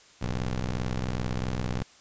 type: ring-modulated tone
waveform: 20% pulse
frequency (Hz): 62.8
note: B1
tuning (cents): +30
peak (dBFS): -20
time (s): 0.21-1.83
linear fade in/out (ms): 10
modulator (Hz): 53.9
effects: white hiss -55 dBFS RMS until 2 s + resampled to 16000 Hz